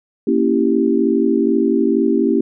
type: chord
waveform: sine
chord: A# diminished seventh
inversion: none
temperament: equal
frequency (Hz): 233.1 / 277.2 / 329.6 / 392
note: A#3 / C#4 / E4 / G4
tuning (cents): 0 / 0 / 0 / 0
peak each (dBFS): -18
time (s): 0.27-2.41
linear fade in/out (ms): 5
effects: none